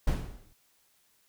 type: noise with exponential decay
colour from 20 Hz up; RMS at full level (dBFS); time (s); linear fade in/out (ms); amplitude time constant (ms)
brown; -23; 0.07-0.53; 5; 100
effects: white hiss -68 dBFS RMS until 1.28 s